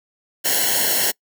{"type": "noise with comb filter", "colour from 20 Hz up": "white", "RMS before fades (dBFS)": -19, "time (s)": [0.44, 1.12], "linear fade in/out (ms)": 20, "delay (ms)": 0.82, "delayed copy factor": -0.9, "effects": ["noise-tail reverb RT60 0.1 s tail -25 dB re dry"]}